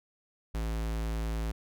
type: tone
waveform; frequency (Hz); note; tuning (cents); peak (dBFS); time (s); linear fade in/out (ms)
square; 55; A1; 0; -31; 0.54-1.52; 10
effects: none